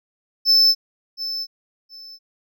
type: tone with echo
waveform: triangle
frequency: 5270 Hz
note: E8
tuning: 1 cent flat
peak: -10 dBFS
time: 0.45-0.75 s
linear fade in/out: 50 ms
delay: 720 ms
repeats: 2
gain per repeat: -13 dB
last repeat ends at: 2.19 s
effects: none